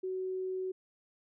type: tone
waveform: sine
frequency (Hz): 373.9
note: F#4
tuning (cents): +18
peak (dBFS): -33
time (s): 0.03-0.72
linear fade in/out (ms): 10
effects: none